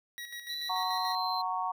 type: tone with tremolo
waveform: 25% pulse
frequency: 1911 Hz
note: A#6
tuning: 43 cents sharp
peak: -35 dBFS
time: 0.18-1.15 s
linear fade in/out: 0 ms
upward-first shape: square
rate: 6.9 Hz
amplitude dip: 55%
type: tone with pitch glide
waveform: triangle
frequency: 3974 to 4117 Hz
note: B7 to C8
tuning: +10 to -29 cents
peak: -34 dBFS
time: 0.49-1.42 s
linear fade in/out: 10 ms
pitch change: +61 cents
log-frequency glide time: 0.7-1.06 s
type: chord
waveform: sine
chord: F# major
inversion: none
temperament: just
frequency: 740 / 925 / 1110 Hz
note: F#5 / A#5 / C#6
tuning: 0 / -14 / +2 cents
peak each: -34 dBFS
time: 0.69-1.72 s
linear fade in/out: 10 ms
effects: none